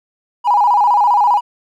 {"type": "tone with vibrato", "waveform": "triangle", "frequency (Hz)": 896, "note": "A5", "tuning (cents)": 31, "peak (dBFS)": -5, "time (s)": [0.44, 1.41], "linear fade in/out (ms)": 50, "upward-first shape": "square", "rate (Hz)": 15, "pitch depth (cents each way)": 140, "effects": ["tanh soft clip ceiling -7 dBFS"]}